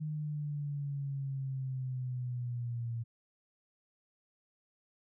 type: exponential sweep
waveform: sine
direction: down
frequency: 154 to 115.5 Hz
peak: -34 dBFS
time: 0-3.04 s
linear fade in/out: 20 ms
effects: none